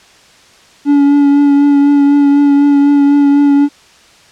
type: tone with vibrato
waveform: triangle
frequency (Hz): 284.7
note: C#4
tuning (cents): +46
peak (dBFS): -3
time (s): 0.85-3.69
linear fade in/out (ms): 50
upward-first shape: triangle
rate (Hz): 4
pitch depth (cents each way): 22
effects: white hiss -43 dBFS RMS until 4.31 s + low-pass 6000 Hz 12 dB/octave